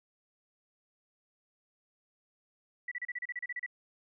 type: tone bursts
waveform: sine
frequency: 1958 Hz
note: B6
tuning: 15 cents flat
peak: -34 dBFS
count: 12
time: 2.88-3.663 s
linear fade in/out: 5 ms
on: 35 ms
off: 33 ms
effects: none